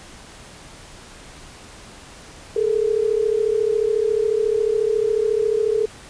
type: tone pair together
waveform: sine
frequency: 420 / 454.1 Hz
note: G#4 / A#4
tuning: +19 / -45 cents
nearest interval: minor second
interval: 136 cents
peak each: -19 / -20 dBFS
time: 2.56-5.86 s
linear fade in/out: 5 ms
effects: pink hiss -42 dBFS RMS until 6.09 s + resampled to 22050 Hz